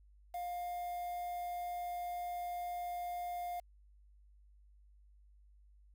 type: tone with quantisation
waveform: triangle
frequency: 707 Hz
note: F5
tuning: 21 cents sharp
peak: -36 dBFS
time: 0.34-3.6 s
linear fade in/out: 5 ms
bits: 9
effects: added 50 Hz sine -60 dBFS peak until 5.94 s